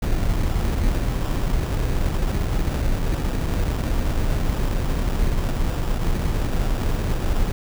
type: noise with sample-and-hold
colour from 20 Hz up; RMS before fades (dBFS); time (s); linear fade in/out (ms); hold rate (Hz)
brown; -21; 0.02-7.52; 5; 2100
effects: none